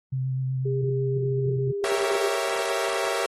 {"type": "tone with vibrato", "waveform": "sine", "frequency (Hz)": 130.81, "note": "C3", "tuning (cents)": 0, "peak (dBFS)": -24, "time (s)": [0.12, 1.72], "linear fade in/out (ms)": 10, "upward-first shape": "sine", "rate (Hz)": 8, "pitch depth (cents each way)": 16}
{"type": "tone with pitch glide", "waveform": "sine", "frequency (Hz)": [403.7, 401.1], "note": ["G#4", "G4"], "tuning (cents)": [-49, 40], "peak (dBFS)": -26, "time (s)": [0.65, 2.34], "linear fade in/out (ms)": 10, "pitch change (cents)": -11, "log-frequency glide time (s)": [1.48, 2.11]}
{"type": "chord", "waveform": "sawtooth", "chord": "G diminished seventh", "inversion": "none", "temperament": "equal", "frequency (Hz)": [392, 466.2, 554.4, 659.3], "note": ["G4", "Bb4", "Db5", "Fb5"], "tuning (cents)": [0, 0, 0, 0], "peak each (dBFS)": -27, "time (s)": [1.84, 3.26], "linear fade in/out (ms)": 0}
{"effects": ["AAC 32 kbps"]}